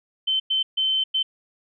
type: tone bursts at uneven times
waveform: sine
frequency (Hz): 3080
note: G7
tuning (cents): -31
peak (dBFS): -19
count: 4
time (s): 0.27-0.4 / 0.5-0.63 / 0.77-1.04 / 1.14-1.23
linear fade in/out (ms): 10
effects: none